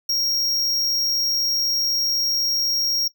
square tone, 5588 Hz, F8, in tune, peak -20 dBFS, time 0.09-3.08 s, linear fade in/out 5 ms, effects noise-tail reverb RT60 0.1 s tail -18 dB re dry

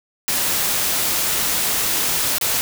white noise with dropouts, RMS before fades -20 dBFS, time 0.28-2.61 s, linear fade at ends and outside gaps 0 ms, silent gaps 2.383-2.412 s, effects none

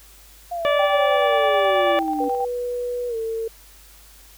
sine exponential sweep, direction down, 709 to 282.9 Hz, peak -24 dBFS, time 0.51-2.29 s, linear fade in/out 10 ms
harmonic tone, 580 Hz, D5, 22 cents flat, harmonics 1 / 2 / 3 / 4 / 5 / 6, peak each -18 / -24 / -28 / -30 / -32 / -34 dBFS, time 0.65-1.99 s, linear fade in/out 0 ms
sine tone with tremolo, 784 Hz, G5, in tune, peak -21 dBFS, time 0.79-2.45 s, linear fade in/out 5 ms, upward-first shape square, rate 9.3 Hz, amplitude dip 40%
sine tone with pitch glide, 488.4 to 450.5 Hz, B4 to A4, -19 to +41 cents, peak -23 dBFS, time 2.2-3.48 s, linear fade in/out 5 ms, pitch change -140 cents, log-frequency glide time 3.08-3.16 s
effects added 50 Hz sine -49 dBFS peak until 4.37 s + white hiss -49 dBFS RMS until 4.37 s

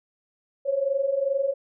sine tone pair together, 531.9 / 554.4 Hz, C5 / C#5, +28 / 0 cents, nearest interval minor second, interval 72 cents, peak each -27 / -23 dBFS, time 0.65-1.54 s, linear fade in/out 20 ms, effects none

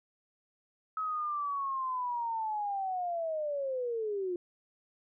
sine linear sweep, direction down, 1286 to 347.3 Hz, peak -31 dBFS, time 0.97-4.36 s, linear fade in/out 2 ms, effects none

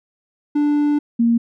triangle / sine tone pair in turn, 293.7 / 233.1 Hz, D4 / A#3, 0 / 0 cents, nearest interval major third, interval 400 cents, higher first, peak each -12 dBFS, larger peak neither, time 0.55-0.99 / 1.19-1.38 s, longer first, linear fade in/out 10 ms, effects none

